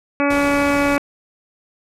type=harmonic tone; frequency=284.3 Hz; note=C#4; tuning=44 cents sharp; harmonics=1 / 2 / 3 / 4 / 5 / 6 / 7 / 8 / 9; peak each=-18 / -20 / -26 / -25 / -26 / -31 / -31 / -26 / -30 dBFS; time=0.2-0.98 s; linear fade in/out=0 ms
type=noise; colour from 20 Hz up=pink; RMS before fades=-29 dBFS; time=0.3-0.97 s; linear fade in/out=5 ms
effects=low-pass 11000 Hz 12 dB/octave